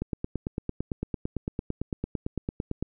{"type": "click train", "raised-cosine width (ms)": 3, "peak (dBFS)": -16, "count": 26, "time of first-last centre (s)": [0.02, 2.826], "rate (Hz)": 8.91, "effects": []}